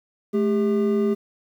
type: tone pair together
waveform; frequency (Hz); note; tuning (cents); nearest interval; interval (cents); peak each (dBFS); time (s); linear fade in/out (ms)
triangle; 216.1 / 400; A3 / G4; -31 / +35; major seventh; 1066; -19; 0.33-1.15; 20
effects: 9-bit